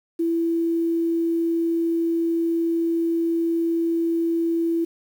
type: tone with quantisation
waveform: sine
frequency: 333.3 Hz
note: E4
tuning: 19 cents sharp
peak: -19 dBFS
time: 0.19-4.85 s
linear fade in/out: 10 ms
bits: 8
effects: none